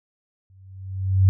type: tone with exponential growth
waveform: sine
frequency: 95.2 Hz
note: F#2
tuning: 50 cents sharp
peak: -10 dBFS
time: 0.5-1.29 s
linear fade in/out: 0 ms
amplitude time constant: 170 ms
effects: none